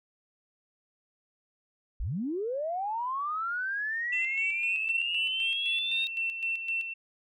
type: linear sweep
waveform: sine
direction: up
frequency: 34.01 to 3729 Hz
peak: -29 dBFS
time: 2-6.07 s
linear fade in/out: 0 ms
type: tone with tremolo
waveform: sine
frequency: 2695 Hz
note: E7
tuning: 38 cents sharp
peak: -27 dBFS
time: 4.12-6.94 s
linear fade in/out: 10 ms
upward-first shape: square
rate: 3.9 Hz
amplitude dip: 55%
effects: tanh soft clip ceiling -18 dBFS